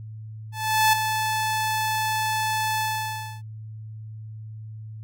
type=tone with ADSR envelope; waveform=sawtooth; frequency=871 Hz; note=A5; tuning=18 cents flat; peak=-11 dBFS; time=0.52-3.42 s; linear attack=410 ms; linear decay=6 ms; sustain=-8 dB; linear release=620 ms; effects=added 109 Hz sine -35 dBFS peak until 5.03 s